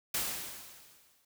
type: noise with exponential decay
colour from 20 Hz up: white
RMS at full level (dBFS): -31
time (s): 0.14-1.25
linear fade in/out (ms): 5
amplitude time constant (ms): 240
effects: none